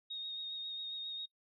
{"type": "tone with vibrato", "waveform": "sine", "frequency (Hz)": 3729, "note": "A#7", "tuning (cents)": 0, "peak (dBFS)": -39, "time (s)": [0.1, 1.26], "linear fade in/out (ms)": 10, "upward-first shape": "sine", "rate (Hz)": 7.4, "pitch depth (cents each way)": 19, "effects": ["noise-tail reverb RT60 0.1 s tail -24 dB re dry"]}